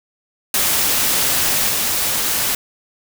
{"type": "noise with level steps", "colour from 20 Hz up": "white", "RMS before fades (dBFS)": [-17, -19], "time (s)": [0.54, 2.55], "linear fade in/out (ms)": 2, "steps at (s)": 1.68, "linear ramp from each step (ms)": 20, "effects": []}